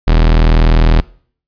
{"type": "tone", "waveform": "40% pulse", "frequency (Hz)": 40.26, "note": "E1", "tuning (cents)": -40, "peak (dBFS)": -5, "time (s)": [0.07, 1.01], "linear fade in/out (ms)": 10, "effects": ["noise-tail reverb RT60 0.5 s tail -22 dB re dry", "resampled to 11025 Hz"]}